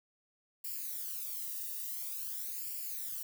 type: noise with flanger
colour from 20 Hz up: violet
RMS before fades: -40 dBFS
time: 0.64-3.23 s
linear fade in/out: 5 ms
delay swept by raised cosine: 0.4 to 1.08 ms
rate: 0.48 Hz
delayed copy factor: +0.9
effects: none